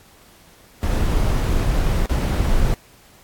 brown noise with dropouts, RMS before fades -18 dBFS, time 0.83-2.74 s, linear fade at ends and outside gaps 0 ms, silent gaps 2.058-2.096 s, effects pink hiss -50 dBFS RMS until 3.23 s + AAC 64 kbps

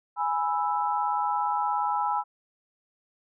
sine chord, E major, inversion first, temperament equal, 830.6 / 987.8 / 1318.5 Hz, G#5 / B5 / E6, 0 / 0 / 0 cents, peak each -27 / -28 / -31 dBFS, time 0.16-2.24 s, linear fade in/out 50 ms, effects none

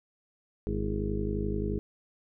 harmonic tone with a mistuned harmonic, 51.5 Hz, G#1, 14 cents flat, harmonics 1 / 2 / 3 / 4 / 5 / 6 / 7 / 8 / 9, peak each -33 / -36 / -39 / -35 / -45 / -37 / -45 / -35 / -48 dBFS, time 0.67-1.79 s, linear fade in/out 0 ms, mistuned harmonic 6, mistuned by +75 cents, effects none

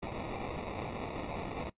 violet noise with sample-and-hold, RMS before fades -39 dBFS, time 0.02-1.7 s, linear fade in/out 10 ms, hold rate 1575 Hz, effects noise-tail reverb RT60 0.1 s tail -19 dB re dry + resampled to 8000 Hz

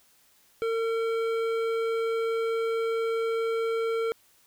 sine tone with hard clipping, 454.1 Hz, A#4, 45 cents flat, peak -27 dBFS, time 0.62-4.12 s, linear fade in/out 0 ms, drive 12 dB, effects white hiss -62 dBFS RMS until 4.46 s

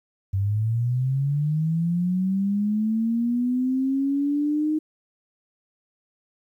sine linear sweep, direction up, 95.1 to 311 Hz, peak -20 dBFS, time 0.33-4.79 s, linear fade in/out 10 ms, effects 10-bit

